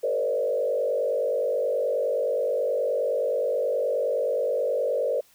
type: tone with frequency modulation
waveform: sine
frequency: 528 Hz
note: C5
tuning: 16 cents sharp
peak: -22 dBFS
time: 0.03-5.21 s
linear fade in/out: 10 ms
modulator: 49.5 Hz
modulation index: 1.5
effects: white hiss -59 dBFS RMS until 5.34 s